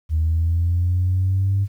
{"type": "linear sweep", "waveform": "sine", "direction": "up", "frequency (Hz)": [77.78, 100], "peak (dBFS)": -15, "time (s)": [0.09, 1.68], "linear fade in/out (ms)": 50, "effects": ["tanh soft clip ceiling -12 dBFS", "9-bit"]}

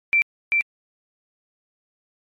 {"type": "tone with echo", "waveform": "sine", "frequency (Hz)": 2346, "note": "D7", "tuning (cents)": -2, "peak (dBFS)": -14, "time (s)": [0.13, 0.22], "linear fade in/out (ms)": 0, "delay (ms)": 390, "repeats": 1, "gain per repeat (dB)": -2, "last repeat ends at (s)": 0.61, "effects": ["MP3 96 kbps"]}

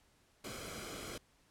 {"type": "noise with comb filter", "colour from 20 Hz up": "pink", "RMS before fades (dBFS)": -45, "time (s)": [0.44, 1.18], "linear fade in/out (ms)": 5, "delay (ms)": 1.1, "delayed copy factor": -0.65, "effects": ["pink hiss -70 dBFS RMS until 1.5 s", "low-pass 11000 Hz 12 dB/octave"]}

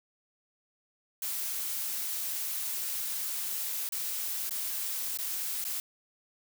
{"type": "noise with dropouts", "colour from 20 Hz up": "blue", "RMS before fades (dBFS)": -34, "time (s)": [1.22, 5.8], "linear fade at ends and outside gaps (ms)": 2, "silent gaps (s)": [[3.89, 3.922], [4.495, 4.508], [5.174, 5.187], [5.642, 5.65]], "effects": []}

